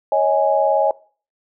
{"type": "chord", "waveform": "sine", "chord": "C# suspended second", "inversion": "none", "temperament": "equal with one note detuned", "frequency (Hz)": [554.4, 633.1, 830.6], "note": ["C#5", "D#5", "G#5"], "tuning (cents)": [0, 30, 0], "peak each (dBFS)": -18, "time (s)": [0.12, 0.91], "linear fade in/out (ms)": 2, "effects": ["noise-tail reverb RT60 0.4 s tail -20 dB re dry"]}